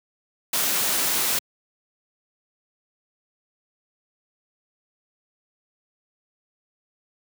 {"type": "noise", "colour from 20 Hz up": "white", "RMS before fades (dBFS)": -23, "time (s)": [0.53, 1.39], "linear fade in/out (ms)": 5, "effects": ["high-pass 150 Hz 12 dB/octave"]}